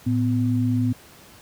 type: tone pair together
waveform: sine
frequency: 111.8 / 251 Hz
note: A2 / B3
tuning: +28 / +28 cents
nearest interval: octave + major second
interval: 1400 cents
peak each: -21 dBFS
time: 0.06-0.93 s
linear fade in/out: 10 ms
effects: pink hiss -48 dBFS RMS until 1.41 s + high-pass 60 Hz 12 dB/octave